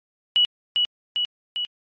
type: tone with echo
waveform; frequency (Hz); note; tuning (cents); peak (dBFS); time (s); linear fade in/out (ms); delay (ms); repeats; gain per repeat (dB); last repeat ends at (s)
sine; 2934; F#7; -15; -14; 0.36-0.45; 0; 400; 3; -3; 1.65
effects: MP3 48 kbps